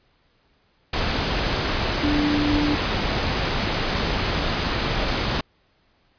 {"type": "tone in noise", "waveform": "sine", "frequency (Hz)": 294.7, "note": "D4", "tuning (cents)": 6, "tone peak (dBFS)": -20, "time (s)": [2.03, 2.75], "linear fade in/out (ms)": 5, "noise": "pink", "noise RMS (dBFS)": -23, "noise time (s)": [0.93, 5.41], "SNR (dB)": 0, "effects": ["pink hiss -63 dBFS RMS until 6.18 s", "resampled to 11025 Hz"]}